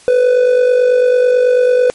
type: tone with amplitude modulation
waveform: triangle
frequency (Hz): 497.9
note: B4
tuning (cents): +14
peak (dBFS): -3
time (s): 0.08-1.9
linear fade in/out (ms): 0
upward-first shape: sine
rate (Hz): 49.1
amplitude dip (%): 55
effects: white hiss -43 dBFS RMS until 1.94 s + MP3 48 kbps